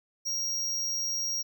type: tone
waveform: square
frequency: 5630 Hz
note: F8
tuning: 13 cents sharp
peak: -29 dBFS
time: 0.25-1.43 s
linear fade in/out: 20 ms
effects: none